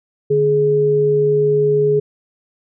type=tone pair together; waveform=sine; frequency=148.2 / 419.2 Hz; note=D3 / G#4; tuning=+16 / +16 cents; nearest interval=octave + tritone; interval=1800 cents; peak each=-20 / -12 dBFS; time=0.3-2 s; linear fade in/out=10 ms; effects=none